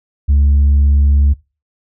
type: tone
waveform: sine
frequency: 71 Hz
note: C#2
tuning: 42 cents sharp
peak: -5 dBFS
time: 0.28-1.34 s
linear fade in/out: 20 ms
effects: noise-tail reverb RT60 0.3 s tail -23 dB re dry + tanh soft clip ceiling -6 dBFS